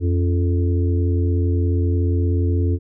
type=harmonic tone with a mistuned harmonic; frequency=87.31 Hz; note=F2; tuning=in tune; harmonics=1 / 3 / 4 / 5; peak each=-16 / -26 / -28 / -30 dBFS; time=0-2.79 s; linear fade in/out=50 ms; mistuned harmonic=3; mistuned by=+68 cents; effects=none